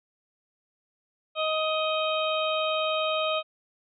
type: harmonic tone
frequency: 627 Hz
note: D#5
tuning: 13 cents sharp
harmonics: 1 / 2 / 4 / 5 / 6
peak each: -27 / -30 / -33 / -34 / -35 dBFS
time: 1.35-3.43 s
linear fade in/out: 50 ms
effects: none